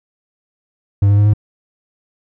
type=tone with pitch steps; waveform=triangle; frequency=100 / 101.69 / 103.41 / 105.15 Hz; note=G2 / G#2 / G#2 / G#2; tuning=+35 / -36 / -7 / +22 cents; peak=-6 dBFS; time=1.02-1.336 s; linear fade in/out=5 ms; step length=79 ms; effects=none